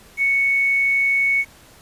sine tone with quantisation, 2217 Hz, C#7, in tune, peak -15 dBFS, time 0.17-1.45 s, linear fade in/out 50 ms, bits 7, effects pink hiss -48 dBFS RMS until 1.81 s + resampled to 32000 Hz

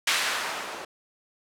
violet noise with low-pass filter sweep, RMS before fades -29 dBFS, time 0.07-0.85 s, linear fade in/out 5 ms, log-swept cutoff 2300 to 620 Hz, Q 0.78, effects none

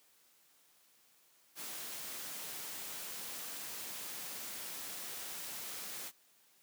white noise, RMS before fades -44 dBFS, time 1.55-6.12 s, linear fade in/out 50 ms, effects white hiss -68 dBFS RMS until 6.62 s + high-pass 150 Hz 12 dB/octave

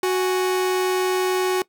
45% pulse tone pair together, 369.9 / 829 Hz, F#4 / G#5, 0 / -3 cents, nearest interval octave + major second, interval 1397 cents, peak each -19 / -28 dBFS, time 0.03-1.62 s, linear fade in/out 2 ms, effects noise-tail reverb RT60 0.1 s tail -20 dB re dry

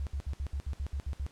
sine tone bursts, 69.3 Hz, C#2, in tune, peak -31 dBFS, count 10, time 0-1.265 s, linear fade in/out 0 ms, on 68 ms, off 65 ms, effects pink hiss -60 dBFS RMS until 1.31 s + low-pass 9000 Hz 12 dB/octave

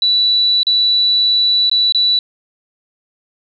sine tone with dropouts, 3951 Hz, B7, in tune, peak -10 dBFS, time 0.02-2.19 s, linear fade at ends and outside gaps 2 ms, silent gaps 0.632-0.668 / 1.697-1.714 / 1.923-1.947 s, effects none

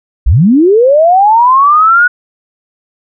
sine linear sweep, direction up, 42.35 to 1476 Hz, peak -3 dBFS, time 0.26-2.08 s, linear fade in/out 10 ms, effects none

